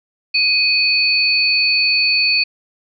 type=tone pair together; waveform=sine; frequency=2503 / 4460 Hz; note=D#7 / C#8; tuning=+10 / +10 cents; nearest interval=minor seventh; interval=1000 cents; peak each=-15 dBFS; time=0.34-2.44 s; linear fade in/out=10 ms; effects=none